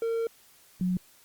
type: tone pair in turn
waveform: triangle / sine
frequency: 457.6 / 182.04 Hz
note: A#4 / F#3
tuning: -32 / -28 cents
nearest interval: octave + major third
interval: 1596 cents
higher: first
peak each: -24 dBFS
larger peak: neither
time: 0.02-0.27 / 0.81-0.97 s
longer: first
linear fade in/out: 2 ms
effects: white hiss -58 dBFS RMS until 1.24 s + Opus 48 kbps